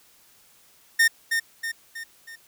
45% pulse tone with echo, 1826 Hz, A#6, 36 cents flat, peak -15 dBFS, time 0.99-1.08 s, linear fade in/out 10 ms, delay 320 ms, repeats 4, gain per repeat -6 dB, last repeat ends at 2.36 s, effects white hiss -57 dBFS RMS until 2.47 s

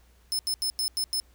sawtooth tone bursts at uneven times, 5230 Hz, E8, 15 cents flat, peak -23 dBFS, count 6, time 0.32-0.39 / 0.47-0.54 / 0.62-0.7 / 0.79-0.88 / 0.97-1.04 / 1.13-1.2 s, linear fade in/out 0 ms, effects added 60 Hz sine -57 dBFS peak until 1.34 s + pink hiss -64 dBFS RMS until 1.34 s

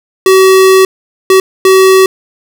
square tone bursts at uneven times, 379.6 Hz, F#4, 44 cents sharp, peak -3 dBFS, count 3, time 0.26-0.85 / 1.3-1.4 / 1.65-2.06 s, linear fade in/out 2 ms, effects none

